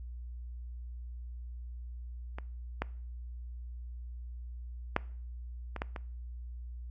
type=clicks; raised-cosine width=0.5 ms; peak=-25 / -16 / -11 / -23 / -18 / -24 dBFS; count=6; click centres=2.385 / 2.82 / 4.964 / 5.763 / 5.819 / 5.962 s; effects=noise-tail reverb RT60 0.5 s tail -22 dB re dry + added 60 Hz sine -40 dBFS peak until 6.9 s